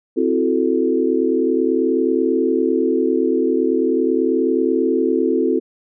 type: chord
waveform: sine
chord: F# half-diminished seventh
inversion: second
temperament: equal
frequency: 261.6 / 329.6 / 370 / 440 Hz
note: C4 / E4 / F#4 / A4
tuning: 0 / 0 / 0 / 0 cents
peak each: -20 dBFS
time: 0.16-5.6 s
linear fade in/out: 20 ms
effects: none